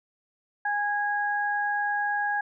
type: tone pair together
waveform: sine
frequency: 823 / 1648.5 Hz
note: G#5 / G#6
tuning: -16 / -13 cents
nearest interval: octave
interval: 1203 cents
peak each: -27 dBFS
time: 0.65-2.41 s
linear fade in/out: 5 ms
effects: none